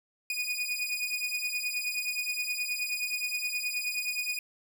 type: beating tone pair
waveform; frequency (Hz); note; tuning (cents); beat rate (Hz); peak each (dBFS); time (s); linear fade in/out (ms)
sawtooth; 2464 / 2473.5; D#7 / D#7; -17 / -11; 9.5; -30; 0.3-4.39; 2
effects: none